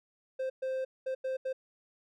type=tone bursts at uneven times; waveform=triangle; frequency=523.3 Hz; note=C5; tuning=in tune; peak=-29 dBFS; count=5; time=0.39-0.5 / 0.62-0.85 / 1.06-1.15 / 1.24-1.37 / 1.45-1.53 s; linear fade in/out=10 ms; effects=none